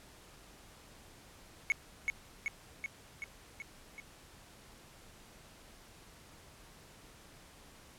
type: tone with echo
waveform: triangle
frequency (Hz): 2206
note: C#7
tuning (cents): -9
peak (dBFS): -24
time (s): 1.7-1.72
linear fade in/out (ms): 0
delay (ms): 380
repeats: 6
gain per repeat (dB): -3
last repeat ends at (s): 4
effects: pink hiss -57 dBFS RMS until 7.98 s + low-pass 12000 Hz 12 dB/octave